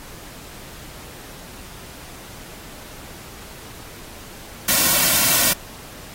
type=noise with comb filter; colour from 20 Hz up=white; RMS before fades=-17 dBFS; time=4.68-5.53 s; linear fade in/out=5 ms; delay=2.4 ms; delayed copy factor=-0.6; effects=pink hiss -40 dBFS RMS until 6.14 s + AAC 48 kbps